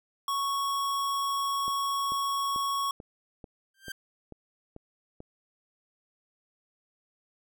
square tone, 1108.7 Hz, C#6, in tune, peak -28 dBFS, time 0.28-2.91 s, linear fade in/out 2 ms
click train, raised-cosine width 2 ms, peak -30 dBFS, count 9, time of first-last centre 1.68-5.204 s, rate 2.27 Hz
sawtooth tone with exponential growth, 1577 Hz, G6, 10 cents sharp, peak -30 dBFS, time 3.74-3.92 s, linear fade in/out 5 ms, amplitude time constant 37 ms
effects none

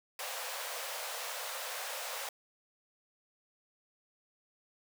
pink high-pass noise, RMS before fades -40 dBFS, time 0.19-2.29 s, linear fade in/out 2 ms, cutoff 480 Hz, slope 96 dB/octave, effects none

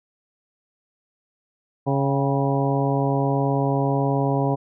harmonic tone with a mistuned harmonic, 138.59 Hz, C#3, in tune, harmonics 1 / 2 / 3 / 4 / 5 / 6 / 7, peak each -22 / -25 / -27 / -28 / -29 / -30 / -30 dBFS, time 1.86-4.56 s, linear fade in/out 20 ms, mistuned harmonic 6, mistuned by -65 cents, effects none

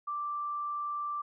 sine tone, 1174.7 Hz, D6, in tune, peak -32 dBFS, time 0.07-1.22 s, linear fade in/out 10 ms, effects none

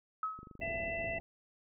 sine tone with exponential decay, 1282 Hz, E6, 49 cents flat, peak -30 dBFS, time 0.23-0.58 s, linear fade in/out 2 ms, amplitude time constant 74 ms
click train, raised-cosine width 3 ms, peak -38 dBFS, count 18, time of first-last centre 0.39-1.084 s, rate 24.5 Hz
pink low-pass noise, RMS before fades -46 dBFS, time 0.6-1.2 s, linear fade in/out 0 ms, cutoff 840 Hz, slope 96 dB/octave
harmonic tone, 668 Hz, E5, 23 cents sharp, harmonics 1 / 3 / 4, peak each -38 / -40 / -41 dBFS, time 0.61-1.19 s, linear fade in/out 10 ms
effects none

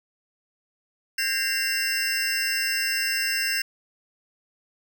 square tone cluster, 1596 / 1835 / 2082 / 2760 / 5280 Hz, G6 / A#6 / C7 / F7 / E8, +31 / -28 / -9 / -21 / +2 cents, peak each -29 / -35 / -34 / -30 / -28 dBFS, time 1.18-3.62 s, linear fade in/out 5 ms, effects none

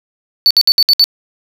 triangle tone bursts, 4488 Hz, C#8, 21 cents sharp, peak -4 dBFS, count 6, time 0.46-1.041 s, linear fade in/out 0 ms, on 46 ms, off 61 ms, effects none

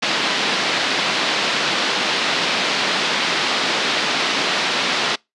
white band-pass noise, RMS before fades -20 dBFS, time 0.02-5.16 s, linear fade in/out 10 ms, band 170 to 4400 Hz, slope 24 dB/octave, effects noise-tail reverb RT60 0.2 s tail -25 dB re dry + resampled to 24000 Hz

